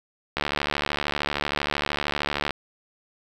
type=click train; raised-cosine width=0.3 ms; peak=-8 dBFS; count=157; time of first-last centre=0.37-2.507 s; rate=73 Hz; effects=7-bit